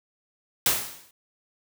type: noise with exponential decay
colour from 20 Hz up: white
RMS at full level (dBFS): -19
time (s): 0.66-1.11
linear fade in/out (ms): 2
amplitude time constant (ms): 97
effects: none